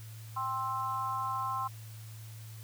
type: tone with amplitude modulation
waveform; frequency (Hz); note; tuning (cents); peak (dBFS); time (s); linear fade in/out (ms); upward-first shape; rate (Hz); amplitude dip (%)
sine; 1053; C6; +11; -27; 0.36-1.68; 10; sine; 266; 95
effects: added 110 Hz sine -44 dBFS peak until 2.63 s + white hiss -55 dBFS RMS until 2.63 s